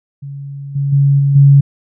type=tone with level steps; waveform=sine; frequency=140 Hz; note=C#3; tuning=18 cents sharp; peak=-24 / -13 / -7 / -9 / -3 dBFS; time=0.22-1.61 s; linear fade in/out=10 ms; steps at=0.75 / 0.92 / 1.19 / 1.35 s; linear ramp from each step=10 ms; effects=none